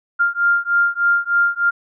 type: beating tone pair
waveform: sine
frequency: 1396.9 / 1400.2 Hz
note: F6 / F6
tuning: 0 / +4 cents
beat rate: 3.3 Hz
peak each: -17 dBFS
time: 0.19-1.71 s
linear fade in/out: 20 ms
effects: none